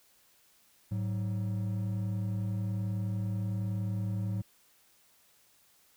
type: tone pair together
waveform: triangle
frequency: 106.4 / 187.61 Hz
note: G#2 / F#3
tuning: +42 / +24 cents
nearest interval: minor seventh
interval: 982 cents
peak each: -29 / -35 dBFS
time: 0.91-4.42 s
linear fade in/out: 10 ms
effects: white hiss -65 dBFS RMS until 5.96 s